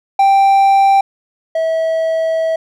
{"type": "tone pair in turn", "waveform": "triangle", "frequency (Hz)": [785, 648.1], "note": ["G5", "E5"], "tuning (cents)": [2, -30], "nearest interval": "minor third", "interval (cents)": 332, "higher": "first", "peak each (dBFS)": [-5, -11], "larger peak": "first", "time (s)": [[0.19, 1.01], [1.55, 2.56]], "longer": "second", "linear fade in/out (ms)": 5, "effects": []}